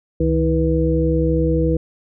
sine tone cluster, 68.2 / 159.5 / 323 / 488.4 Hz, C#2 / D#3 / E4 / B4, -28 / +43 / -35 / -19 cents, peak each -20 dBFS, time 0.2-1.77 s, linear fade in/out 5 ms, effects none

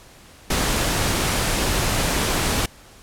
pink noise, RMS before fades -21 dBFS, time 0.5-2.66 s, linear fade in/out 5 ms, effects pink hiss -47 dBFS RMS until 3.02 s + low-pass 12000 Hz 12 dB/octave

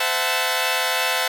10% pulse chord, F# half-diminished seventh, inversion second, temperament equal with one note detuned, 514.3 / 659.3 / 740 / 880 Hz, C5 / E5 / F#5 / A5, -30 / 0 / 0 / 0 cents, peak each -17 dBFS, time 0-1.28 s, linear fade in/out 5 ms, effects none

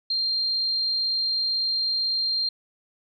sine tone, 4186 Hz, C8, in tune, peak -22 dBFS, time 0.1-2.49 s, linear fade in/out 5 ms, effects none

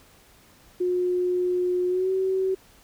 sine tone with pitch glide, 360.2 to 379.2 Hz, F#4 to F#4, -46 to +43 cents, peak -21 dBFS, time 0.8-2.55 s, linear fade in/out 10 ms, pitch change +89 cents, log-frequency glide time 1.88-2.11 s, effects pink hiss -55 dBFS RMS until 2.83 s

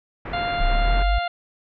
pink low-pass noise, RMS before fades -32 dBFS, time 0.25-1.03 s, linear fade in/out 5 ms, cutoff 2200 Hz, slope 24 dB/octave
harmonic tone, 698.5 Hz, F5, in tune, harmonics 1 / 2 / 3 / 4 / 5 / 6, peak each -24 / -30 / -34 / -36 / -38 / -40 dBFS, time 0.33-1.28 s, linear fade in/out 5 ms
sine exponential sweep, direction up, 30.9 to 53.2 Hz, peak -17 dBFS, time 0.6-1.19 s, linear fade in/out 10 ms
effects none

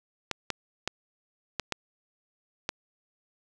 clicks, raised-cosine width 0.2 ms, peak -11 dBFS, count 6, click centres 0.313 / 0.503 / 0.876 / 1.597 / 1.723 / 2.691 s, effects none

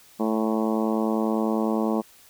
harmonic tone, 110 Hz, A2, in tune, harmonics 2 / 3 / 4 / 5 / 6 / 7 / 8 / 9 / 10, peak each -24 / -28 / -30 / -32 / -34 / -35 / -36 / -37 / -38 dBFS, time 0.19-2.02 s, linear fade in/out 20 ms, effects white hiss -53 dBFS RMS until 2.29 s

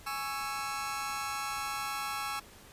sawtooth chord, C# minor, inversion second, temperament just, 831.5 / 1108.7 / 1330.5 Hz, G#5 / C#6 / E6, +2 / 0 / +16 cents, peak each -35 / -35 / -34 dBFS, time 0.06-2.4 s, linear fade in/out 10 ms, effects pink hiss -54 dBFS RMS until 2.72 s + resampled to 32000 Hz

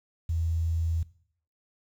sine tone with quantisation, 82.41 Hz, E2, in tune, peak -25 dBFS, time 0.29-1.03 s, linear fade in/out 5 ms, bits 9, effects noise-tail reverb RT60 0.6 s tail -19 dB re dry

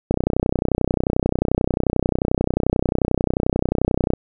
click train, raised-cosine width 2 ms, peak -4 dBFS, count 127, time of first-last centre 0.11-4.136 s, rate 31.3 Hz, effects none

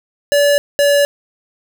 square tone pair in turn, 575 / 572.2 Hz, D5 / D5, -37 / -45 cents, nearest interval unison, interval 8 cents, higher first, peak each -10 dBFS, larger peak neither, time 0.32-0.58 / 0.79-1.05 s, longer neither, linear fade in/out 0 ms, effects none

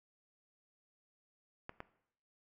clicks, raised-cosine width 0.5 ms, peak -28 dBFS, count 2, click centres 1.694 / 1.804 s, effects noise-tail reverb RT60 0.7 s tail -17 dB re dry

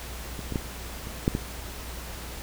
clicks, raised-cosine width 3 ms, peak -22 / -19 / -13 / -24 / -8 / -13 dBFS, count 6, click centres 0.392 / 0.523 / 0.558 / 1.071 / 1.279 / 1.351 s, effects added 60 Hz sine -39 dBFS peak until 2.42 s + pink hiss -40 dBFS RMS until 2.42 s

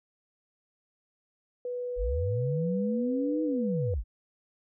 sine tone, 492.3 Hz, B4, 6 cents flat, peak -31 dBFS, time 1.65-3.94 s, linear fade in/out 2 ms
sine linear two-way sweep, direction up then down, 38.85 to 316.5 to 38.85 Hz, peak -27 dBFS, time 1.96-4.04 s, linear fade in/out 50 ms, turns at 3.43 s
effects none

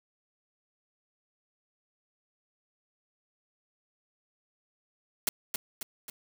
white noise with echo, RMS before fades -27 dBFS, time 5.27-5.29 s, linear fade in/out 2 ms, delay 270 ms, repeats 3, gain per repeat -5 dB, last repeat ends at 6.1 s, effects none

